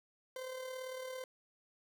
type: tone with amplitude modulation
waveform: 40% pulse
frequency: 516 Hz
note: C5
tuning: 24 cents flat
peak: -39 dBFS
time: 0.36-1.24 s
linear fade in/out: 2 ms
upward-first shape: sine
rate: 37.8 Hz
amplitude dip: 45%
effects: none